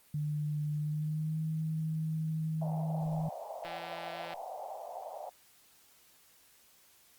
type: tone with pitch glide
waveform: sine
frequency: 149.6 to 158.13 Hz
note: D3 to D#3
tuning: +32 to +28 cents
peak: -31 dBFS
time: 0.14-3.29 s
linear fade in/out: 5 ms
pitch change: +96 cents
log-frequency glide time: 0.78-1.41 s
type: band-pass noise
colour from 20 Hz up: pink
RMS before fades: -43 dBFS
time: 2.61-5.3 s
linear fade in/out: 10 ms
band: 600 to 810 Hz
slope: 48 dB/octave
type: click train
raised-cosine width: 0.3 ms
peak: -28 dBFS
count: 117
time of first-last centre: 3.65-4.336 s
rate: 169 Hz
effects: white hiss -63 dBFS RMS until 7.18 s + Opus 32 kbps